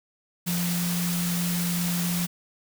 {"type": "tone in noise", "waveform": "sine", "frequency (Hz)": 174.61, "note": "F3", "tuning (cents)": 0, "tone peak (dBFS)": -25, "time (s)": [0.46, 2.27], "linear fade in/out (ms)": 20, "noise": "white", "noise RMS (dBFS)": -31, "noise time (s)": [0.46, 2.27], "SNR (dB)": 3, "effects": []}